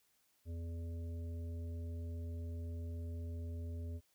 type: harmonic tone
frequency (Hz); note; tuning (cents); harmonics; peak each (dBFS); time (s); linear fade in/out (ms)
83.9; E2; +31; 1 / 3 / 5 / 7; -40 / -52 / -57 / -60; 0.45-4.01; 50
effects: white hiss -75 dBFS RMS until 4.14 s